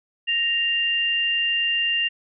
sine tone pair together, 1864.7 / 2792 Hz, A#6 / F7, 0 / -1 cents, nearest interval perfect fifth, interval 699 cents, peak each -27 / -20 dBFS, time 0.27-2.09 s, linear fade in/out 20 ms, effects none

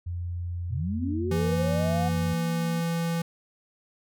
sine tone with pitch glide, 87.31 to 90.7 Hz, F2 to F#2, 0 to -34 cents, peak -29 dBFS, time 0.06-2.34 s, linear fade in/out 10 ms, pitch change +66 cents, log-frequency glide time 0.95-1.87 s
sine linear sweep, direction up, 105.2 to 740 Hz, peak -28 dBFS, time 0.7-2.09 s, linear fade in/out 10 ms
sine tone with vibrato, 233.1 Hz, A#3, in tune, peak -34 dBFS, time 0.98-2.81 s, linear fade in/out 10 ms, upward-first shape square, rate 2.8 Hz, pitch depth 10 cents each way
square tone, 167.6 Hz, E3, 29 cents sharp, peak -26 dBFS, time 1.31-3.22 s, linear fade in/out 5 ms
effects none

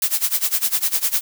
blue noise with tremolo, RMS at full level -17 dBFS, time 0.02-1.21 s, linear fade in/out 2 ms, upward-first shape sine, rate 9.9 Hz, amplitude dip 90%, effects none

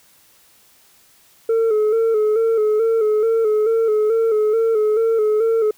sine tone with vibrato, 440 Hz, A4, in tune, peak -11 dBFS, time 1.49-5.71 s, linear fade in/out 5 ms, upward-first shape square, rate 2.3 Hz, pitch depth 52 cents each way, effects tanh soft clip ceiling -13 dBFS + white hiss -53 dBFS RMS until 5.77 s

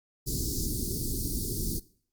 pink band-stop noise, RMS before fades -31 dBFS, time 0.26-1.8 s, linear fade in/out 20 ms, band 400 to 4500 Hz, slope 48 dB/octave, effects noise-tail reverb RT60 0.5 s tail -19 dB re dry + Opus 48 kbps

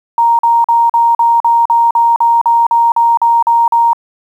sine tone bursts, 932.3 Hz, A#5, in tune, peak -6 dBFS, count 15, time 0.18-3.932 s, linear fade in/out 2 ms, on 210 ms, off 43 ms, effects 7-bit

